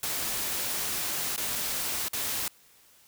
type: noise with dropouts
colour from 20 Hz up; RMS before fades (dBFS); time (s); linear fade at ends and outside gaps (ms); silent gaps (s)
white; -31; 0.03-2.48; 2; 1.363-1.377 / 2.084-2.132
effects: white hiss -59 dBFS RMS until 3.07 s